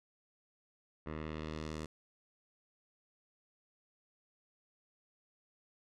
10% pulse tone with low-pass filter sweep, 77.78 Hz, D#2, in tune, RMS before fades -42 dBFS, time 1.06-1.86 s, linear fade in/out 5 ms, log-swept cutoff 1800 to 8300 Hz, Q 1.1, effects none

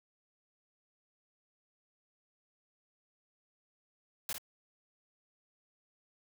white noise with echo, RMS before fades -37 dBFS, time 4.29-4.33 s, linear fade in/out 2 ms, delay 52 ms, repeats 1, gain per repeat -6 dB, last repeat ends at 4.382 s, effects none

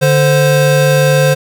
square tone pair together, 146.83 / 522.8 Hz, D3 / C5, 0 / -1 cents, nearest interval octave + minor seventh, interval 2199 cents, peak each -11 / -11 dBFS, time 0.01-1.35 s, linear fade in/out 20 ms, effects none

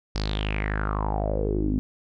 sawtooth tone with low-pass filter sweep, 51.91 Hz, G#1, in tune, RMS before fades -26 dBFS, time 0.15-1.79 s, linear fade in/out 0 ms, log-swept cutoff 5100 to 240 Hz, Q 6.7, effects none

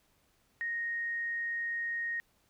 sine tone, 1864.7 Hz, A#6, in tune, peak -32 dBFS, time 0.61-2.2 s, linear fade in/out 0 ms, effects pink hiss -71 dBFS RMS until 2.49 s

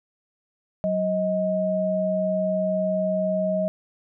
sine tone pair together, 187 / 629 Hz, F#3 / D#5, +19 / +19 cents, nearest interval octave + major sixth, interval 2100 cents, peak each -26 / -22 dBFS, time 0.84-3.68 s, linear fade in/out 0 ms, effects none

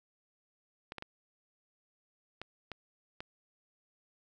clicks, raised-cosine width 0.3 ms, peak -25 dBFS, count 6, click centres 0.921 / 0.983 / 1.024 / 2.416 / 2.717 / 3.205 s, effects none

